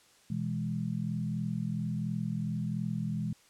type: chord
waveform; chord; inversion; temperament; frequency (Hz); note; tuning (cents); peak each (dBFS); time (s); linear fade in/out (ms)
sine; E major; second; equal; 123.47 / 164.81 / 207.7; B2 / E3 / G#3; 0 / 0 / 0; -36 / -34 / -35; 0.3-3.33; 5
effects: white hiss -62 dBFS RMS until 3.49 s + low-pass 9000 Hz 12 dB/octave